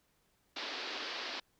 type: band-pass noise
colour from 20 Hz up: white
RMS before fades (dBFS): -41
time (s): 0.56-1.4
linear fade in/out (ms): 5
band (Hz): 250 to 4900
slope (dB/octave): 48
effects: pink hiss -74 dBFS RMS until 1.59 s

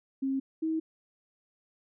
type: tone pair in turn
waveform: sine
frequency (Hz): 268.8 / 319.7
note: C4 / D#4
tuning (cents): +47 / +47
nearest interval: minor third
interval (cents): 300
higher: second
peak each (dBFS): -27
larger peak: neither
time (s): 0.22-0.4 / 0.62-0.8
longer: neither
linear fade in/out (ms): 10
effects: none

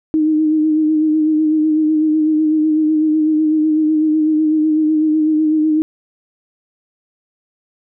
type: tone with vibrato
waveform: sine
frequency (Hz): 310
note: D#4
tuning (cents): -6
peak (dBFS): -11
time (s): 0.14-5.82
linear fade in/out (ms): 0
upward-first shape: sine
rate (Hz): 8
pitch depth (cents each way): 30
effects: none

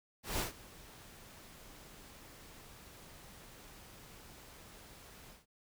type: noise with ADSR envelope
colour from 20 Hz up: pink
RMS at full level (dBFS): -34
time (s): 0.23-5.46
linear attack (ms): 160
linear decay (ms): 130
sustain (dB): -21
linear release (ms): 160
effects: none

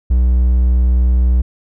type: tone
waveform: triangle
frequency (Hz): 61.74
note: B1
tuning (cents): 0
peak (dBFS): -7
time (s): 0.1-1.42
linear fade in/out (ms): 10
effects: none

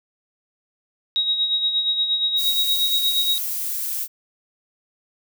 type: tone with tremolo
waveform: sine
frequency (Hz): 3800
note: A#7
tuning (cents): +33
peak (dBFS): -16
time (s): 1.16-3.38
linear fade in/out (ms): 0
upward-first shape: sine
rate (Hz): 8.5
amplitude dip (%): 55
type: noise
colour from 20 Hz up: violet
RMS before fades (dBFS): -26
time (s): 2.36-4.08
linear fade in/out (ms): 50
effects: none

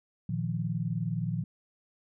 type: chord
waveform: sine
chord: Bb suspended fourth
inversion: none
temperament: equal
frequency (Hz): 116.54 / 155.56 / 174.61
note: Bb2 / Eb3 / F3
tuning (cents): 0 / 0 / 0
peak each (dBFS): -33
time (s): 0.29-1.44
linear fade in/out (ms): 5
effects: none

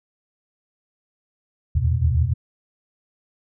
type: tone cluster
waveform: sine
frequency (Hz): 74.2 / 76.8 / 83.4 / 113.2 / 123.5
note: D2 / D#2 / E2 / A2 / B2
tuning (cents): +18 / -22 / +21 / +50 / 0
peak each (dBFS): -28 / -23 / -20 / -27 / -22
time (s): 1.75-2.34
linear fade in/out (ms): 10
effects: none

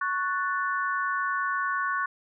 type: chord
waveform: sine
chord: F# minor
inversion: second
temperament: equal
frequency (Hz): 1108.7 / 1480 / 1760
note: C#6 / F#6 / A6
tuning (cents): 0 / 0 / 0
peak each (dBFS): -28 / -29 / -34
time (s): 0.01-2.06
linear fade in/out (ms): 5
effects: none

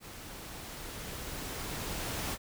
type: noise with level ramp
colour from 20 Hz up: pink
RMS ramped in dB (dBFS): -47 to -35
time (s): 0-2.38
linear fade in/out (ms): 50
effects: none

